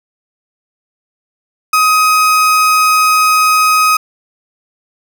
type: tone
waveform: 35% pulse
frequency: 1259 Hz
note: D#6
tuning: 20 cents sharp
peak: -6 dBFS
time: 1.73-3.97 s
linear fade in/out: 5 ms
effects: none